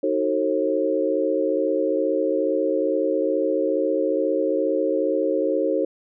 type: chord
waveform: sine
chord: D# diminished seventh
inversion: none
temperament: just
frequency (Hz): 311.1 / 373.4 / 448 / 537.6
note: D#4 / F#4 / A4 / C5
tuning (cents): 0 / +16 / +31 / +47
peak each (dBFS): -25 / -26 / -25 / -23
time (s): 0.03-5.85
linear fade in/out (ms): 5
effects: none